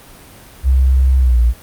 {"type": "tone with pitch glide", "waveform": "sine", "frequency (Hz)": [65.41, 58.95], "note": ["C2", "A#1"], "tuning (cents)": [0, 20], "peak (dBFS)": -8, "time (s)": [0.63, 1.54], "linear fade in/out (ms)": 50, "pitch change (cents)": -180, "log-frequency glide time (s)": [1.19, 1.39], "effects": ["pink hiss -40 dBFS RMS until 1.62 s", "Opus 32 kbps"]}